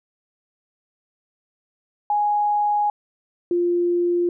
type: tone pair in turn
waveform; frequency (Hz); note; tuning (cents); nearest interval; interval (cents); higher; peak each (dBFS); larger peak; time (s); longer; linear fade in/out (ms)
sine; 830.6 / 349.2; G#5 / F4; 0 / 0; octave + minor third; 1500; first; -17; neither; 2.1-2.9 / 3.51-4.29; first; 2
effects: none